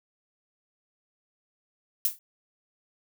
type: noise with exponential decay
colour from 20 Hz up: violet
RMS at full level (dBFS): -21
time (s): 2.05-2.19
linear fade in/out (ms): 1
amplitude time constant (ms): 30
effects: none

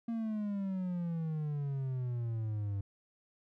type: exponential sweep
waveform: triangle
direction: down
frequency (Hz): 233.1 to 98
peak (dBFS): -31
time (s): 0.08-2.81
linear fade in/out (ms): 5
effects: none

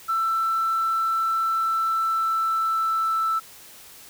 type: tone with pitch glide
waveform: sine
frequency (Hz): 1333 to 1322.3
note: E6 to E6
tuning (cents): +19 to +5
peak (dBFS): -19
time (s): 0.08-3.4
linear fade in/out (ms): 20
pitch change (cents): -14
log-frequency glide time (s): 1.43-3.27
effects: tanh soft clip ceiling -17 dBFS + white hiss -46 dBFS RMS until 4.09 s

